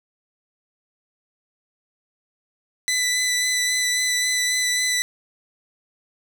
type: tone with vibrato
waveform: 15% pulse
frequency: 1993 Hz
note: B6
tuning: 15 cents sharp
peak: -13 dBFS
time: 2.88-5.02 s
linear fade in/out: 0 ms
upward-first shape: sine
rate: 3.7 Hz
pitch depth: 14 cents each way
effects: none